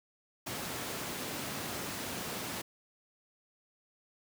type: high-pass noise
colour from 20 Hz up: pink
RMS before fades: -39 dBFS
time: 0.46-2.62 s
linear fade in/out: 10 ms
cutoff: 130 Hz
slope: 12 dB/octave
effects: none